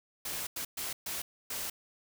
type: noise bursts at uneven times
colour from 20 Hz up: white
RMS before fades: -37 dBFS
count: 5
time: 0.25-0.47 / 0.56-0.65 / 0.77-0.93 / 1.06-1.22 / 1.5-1.7 s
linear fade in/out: 5 ms
effects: none